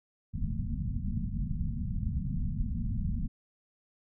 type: low-pass noise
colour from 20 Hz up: pink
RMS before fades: -32 dBFS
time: 0.33-3.28 s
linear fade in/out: 20 ms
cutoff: 240 Hz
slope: 96 dB/octave
effects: none